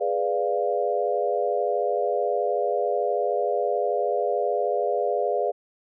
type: chord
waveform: sine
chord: G# diminished seventh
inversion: none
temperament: equal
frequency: 415.3 / 493.9 / 587.3 / 698.5 Hz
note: G#4 / B4 / D5 / F5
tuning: 0 / 0 / 0 / 0 cents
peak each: -27 dBFS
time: 0-5.52 s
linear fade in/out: 20 ms
effects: none